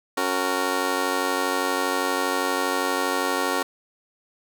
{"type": "chord", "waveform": "15% pulse", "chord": "F# major", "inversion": "second", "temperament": "just", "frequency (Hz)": [277.5, 370, 462.5], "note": ["C#4", "F#4", "A#4"], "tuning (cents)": [2, 0, -14], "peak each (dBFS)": -21, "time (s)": [0.17, 3.63], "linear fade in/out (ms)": 5, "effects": []}